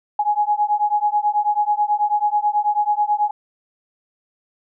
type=beating tone pair; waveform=sine; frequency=830.6 / 839.8 Hz; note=G#5 / G#5; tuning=0 / +19 cents; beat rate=9.2 Hz; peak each=-19 dBFS; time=0.19-3.31 s; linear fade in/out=5 ms; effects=none